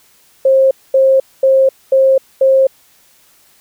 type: tone bursts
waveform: sine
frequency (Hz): 533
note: C5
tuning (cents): +32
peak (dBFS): -6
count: 5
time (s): 0.45-2.67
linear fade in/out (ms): 5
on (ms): 260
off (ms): 230
effects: white hiss -50 dBFS RMS until 3.6 s